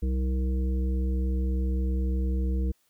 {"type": "harmonic tone with a mistuned harmonic", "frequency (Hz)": 63.9, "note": "C2", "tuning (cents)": -40, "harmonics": [1, 3, 5, 7], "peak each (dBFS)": [-24, -34, -38, -41], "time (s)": [0.02, 2.72], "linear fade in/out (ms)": 10, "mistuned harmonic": 7, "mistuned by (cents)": 64, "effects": ["white hiss -69 dBFS RMS until 2.89 s"]}